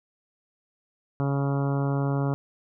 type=harmonic tone; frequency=139.4 Hz; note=C#3; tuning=10 cents sharp; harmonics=1 / 2 / 3 / 4 / 5 / 6 / 7 / 8 / 9 / 10; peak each=-24 / -30 / -34 / -36 / -38 / -40 / -41 / -42 / -43 / -44 dBFS; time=1.2-2.34 s; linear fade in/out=0 ms; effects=none